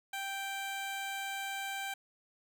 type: tone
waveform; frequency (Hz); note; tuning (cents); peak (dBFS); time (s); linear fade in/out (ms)
15% pulse; 784; G5; 0; -30; 0.13-1.94; 5
effects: none